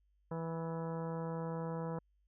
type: harmonic tone with a mistuned harmonic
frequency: 164.3 Hz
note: E3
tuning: 5 cents flat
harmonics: 1 / 2 / 3 / 4 / 5 / 6 / 7 / 8 / 9 / 10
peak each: -39 / -49 / -42 / -51 / -51 / -48 / -61 / -54 / -63 / -62 dBFS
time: 0.31-1.99 s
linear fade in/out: 5 ms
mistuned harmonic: 10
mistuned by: +50 cents
effects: added 50 Hz sine -70 dBFS peak until 2.27 s